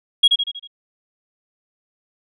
sine tone with echo, 3300 Hz, G#7, 12 cents flat, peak -5 dBFS, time 0.23-0.28 s, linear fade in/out 10 ms, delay 79 ms, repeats 5, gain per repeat -6 dB, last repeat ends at 0.675 s, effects tanh soft clip ceiling -6 dBFS

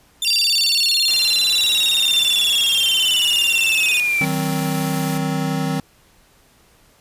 sawtooth tone with vibrato, 3136 Hz, G7, in tune, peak -16 dBFS, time 0.22-4 s, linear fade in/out 2 ms, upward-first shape square, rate 18 Hz, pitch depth 220 cents each way
sine linear sweep, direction down, 4737 to 2307 Hz, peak -16 dBFS, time 0.26-4.25 s, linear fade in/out 10 ms
white noise, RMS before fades -32 dBFS, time 1.08-5.18 s, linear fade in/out 5 ms
square chord, C diminished, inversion first, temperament just, 156.98 / 188.37 / 261.6 Hz, Eb3 / Gb3 / C4, +16 / +31 / 0 cents, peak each -23 / -26 / -25 dBFS, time 4.21-5.8 s, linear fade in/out 2 ms
effects pink hiss -54 dBFS RMS until 7 s + resampled to 32000 Hz

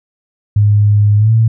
sine tone with pitch glide, 103.83 to 112.58 Hz, G#2 to A2, 0 to +40 cents, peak -6 dBFS, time 0.56-1.48 s, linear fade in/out 5 ms, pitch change +140 cents, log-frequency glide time 1.17-1.32 s, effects none

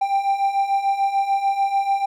triangle beating tone pair, 784 / 790.8 Hz, G5 / G5, 0 / +15 cents, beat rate 6.8 Hz, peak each -22 / -17 dBFS, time 0.01-2.06 s, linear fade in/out 10 ms, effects none

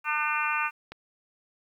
harmonic tone, 300.7 Hz, D4, 41 cents sharp, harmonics 3 / 4 / 5 / 6 / 7 / 8 / 9, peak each -33 / -30 / -31 / -39 / -39 / -32 / -33 dBFS, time 0.04-0.71 s, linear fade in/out 50 ms
click, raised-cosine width 0.3 ms, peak -24 dBFS, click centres 0.92 s
effects 10-bit

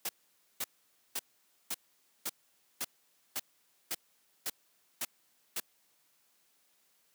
white noise bursts, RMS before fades -35 dBFS, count 11, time 0.05-5.601 s, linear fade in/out 5 ms, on 41 ms, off 510 ms, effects white hiss -71 dBFS RMS until 7.14 s + high-pass 150 Hz 12 dB/octave

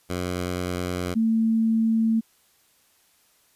10% pulse / sine tone pair in turn, 89.7 / 224.2 Hz, F2 / A3, +47 / +33 cents, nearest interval octave + major third, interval 1586 cents, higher second, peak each -18 dBFS, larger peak neither, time 0.09-1.15 / 1.15-2.21 s, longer neither, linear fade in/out 20 ms, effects white hiss -62 dBFS RMS until 3.55 s + resampled to 32000 Hz

